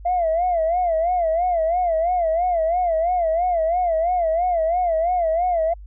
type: tone with vibrato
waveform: sine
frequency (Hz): 682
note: F5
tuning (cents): -41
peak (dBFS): -16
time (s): 0.05-5.74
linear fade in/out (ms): 10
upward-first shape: sine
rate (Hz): 3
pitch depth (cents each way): 120
effects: tanh soft clip ceiling -13 dBFS + added 50 Hz sine -36 dBFS peak until 5.86 s